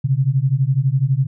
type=beating tone pair; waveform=sine; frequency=128.2 / 140.2 Hz; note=C3 / C#3; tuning=-35 / +20 cents; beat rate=12 Hz; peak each=-17 dBFS; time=0.04-1.27 s; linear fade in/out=10 ms; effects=none

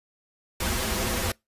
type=noise with comb filter; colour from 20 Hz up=pink; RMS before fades=-27 dBFS; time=0.6-1.32 s; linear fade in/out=5 ms; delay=6.8 ms; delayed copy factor=-0.8; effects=noise-tail reverb RT60 0.2 s tail -25 dB re dry + resampled to 32000 Hz

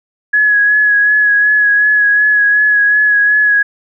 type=tone with vibrato; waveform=sine; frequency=1681 Hz; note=G#6; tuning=20 cents sharp; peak=-7 dBFS; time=0.33-3.63 s; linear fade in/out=10 ms; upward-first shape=sine; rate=2.7 Hz; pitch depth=23 cents each way; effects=none

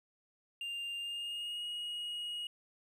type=tone with pitch glide; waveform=triangle; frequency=2797 to 2886 Hz; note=F7 to F#7; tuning=+2 to -44 cents; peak=-36 dBFS; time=0.61-2.47 s; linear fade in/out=2 ms; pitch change=+54 cents; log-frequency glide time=0.98-1.65 s; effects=none

